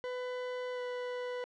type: tone with pitch glide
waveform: 40% pulse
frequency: 500 to 495.1 Hz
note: B4 to B4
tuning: +21 to +4 cents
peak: -35 dBFS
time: 0.04-1.44 s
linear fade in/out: 0 ms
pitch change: -17 cents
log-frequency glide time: 0.73-0.8 s
effects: low-pass 3000 Hz 12 dB/octave